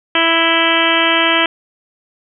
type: harmonic tone with a mistuned harmonic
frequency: 330.4 Hz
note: E4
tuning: 4 cents sharp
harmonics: 1 / 2 / 3 / 4 / 5 / 6 / 7 / 8 / 9 / 10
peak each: -20 / -20 / -20 / -20 / -20 / -20 / -20 / -20 / -20 / -20 dBFS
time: 0.15-1.46 s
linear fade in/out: 2 ms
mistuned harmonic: 10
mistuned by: -58 cents
effects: none